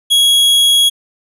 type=tone; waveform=45% pulse; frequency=3322 Hz; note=G#7; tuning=in tune; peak=-7 dBFS; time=0.1-0.9 s; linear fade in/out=20 ms; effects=resampled to 32000 Hz

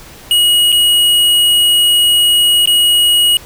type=tone with dropouts; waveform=square; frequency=2900 Hz; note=F#7; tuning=35 cents flat; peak=-8 dBFS; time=0.31-3.37 s; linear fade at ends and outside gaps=1 ms; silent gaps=0.72-0.725 / 2.657-2.674 s; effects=pink hiss -36 dBFS RMS until 3.45 s

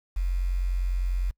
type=tone with quantisation; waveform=sine; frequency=44.94 Hz; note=F#1; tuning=50 cents flat; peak=-23 dBFS; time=0.16-1.31 s; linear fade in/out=10 ms; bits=8; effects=noise-tail reverb RT60 0.1 s tail -26 dB re dry

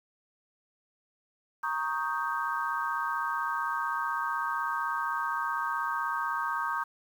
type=chord; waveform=sine; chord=Eb dominant seventh; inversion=second; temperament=equal; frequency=932.3 / 1108.7 / 1244.5 / 1568 Hz; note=Bb5 / Db6 / Eb6 / G6; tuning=0 / 0 / 0 / 0 cents; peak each=-34 dBFS; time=1.63-6.84 s; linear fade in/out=10 ms; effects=9-bit

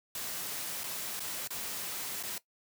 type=noise with dropouts; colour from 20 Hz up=white; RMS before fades=-38 dBFS; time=0.15-2.38 s; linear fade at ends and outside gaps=2 ms; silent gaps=0.835-0.84 / 1.195-1.203 / 1.475-1.505 / 2.228-2.235 s; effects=noise-tail reverb RT60 0.1 s tail -17 dB re dry + high-pass 100 Hz 12 dB/octave

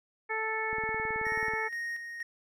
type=harmonic tone; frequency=440 Hz; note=A4; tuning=in tune; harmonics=1 / 2 / 3 / 4 / 5; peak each=-37 / -36 / -40 / -35 / -35 dBFS; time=0.29-1.69 s; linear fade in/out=20 ms
type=click train; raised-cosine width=3 ms; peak=-32 dBFS; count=16; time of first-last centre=0.73-1.536 s; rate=18.6 Hz
type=tone with tremolo; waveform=triangle; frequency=1864.7 Hz; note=A#6; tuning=in tune; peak=-31 dBFS; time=1.25-2.23 s; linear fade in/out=5 ms; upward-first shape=square; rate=2.1 Hz; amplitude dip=50%
effects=none

